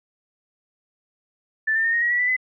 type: tone with pitch steps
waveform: sine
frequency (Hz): 1760 / 1794.9 / 1830.5 / 1866.8 / 1903.8 / 1941.6 / 1980.1 / 2019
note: A6 / A6 / A#6 / A#6 / A#6 / B6 / B6 / B6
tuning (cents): 0 / +34 / -32 / +2 / +36 / -30 / +4 / +38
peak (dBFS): -18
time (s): 1.67-2.366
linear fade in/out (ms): 10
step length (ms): 87
effects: none